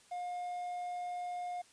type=tone with quantisation; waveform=triangle; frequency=713 Hz; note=F5; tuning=36 cents sharp; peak=-35 dBFS; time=0.11-1.62 s; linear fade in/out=10 ms; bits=10; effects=white hiss -63 dBFS RMS until 1.72 s + resampled to 22050 Hz